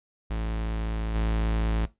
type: tone with level steps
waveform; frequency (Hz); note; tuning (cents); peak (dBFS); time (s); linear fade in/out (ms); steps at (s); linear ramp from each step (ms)
45% pulse; 54.8; A1; -6; -27 / -23; 0.3-1.86; 10; 1.14; 20
effects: noise-tail reverb RT60 0.2 s tail -18 dB re dry + resampled to 8000 Hz

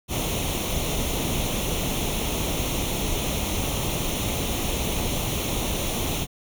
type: noise with comb filter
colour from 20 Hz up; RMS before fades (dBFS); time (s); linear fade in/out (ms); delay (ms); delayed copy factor
pink; -26; 0.08-6.27; 50; 0.31; +0.7
effects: none

